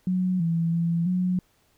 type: tone with pitch steps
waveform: sine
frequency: 183.7 / 166.4 / 168.5 / 182 Hz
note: F#3 / E3 / E3 / F#3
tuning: -12 / +17 / +38 / -28 cents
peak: -21 dBFS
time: 0.07-1.39 s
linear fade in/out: 2 ms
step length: 330 ms
effects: pink hiss -65 dBFS RMS until 1.77 s